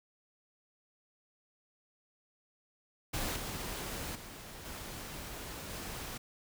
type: noise with level steps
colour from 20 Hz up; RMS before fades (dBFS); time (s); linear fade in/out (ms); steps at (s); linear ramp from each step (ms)
pink; -36 / -40 / -48 / -44 / -42; 3.13-6.18; 10; 3.36 / 4.15 / 4.65 / 5.7; 5
effects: none